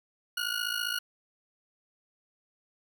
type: ring-modulated tone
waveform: 20% pulse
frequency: 1445 Hz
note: F#6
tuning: 41 cents flat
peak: -22 dBFS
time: 0.37-0.99 s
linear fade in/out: 2 ms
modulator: 27.5 Hz
effects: none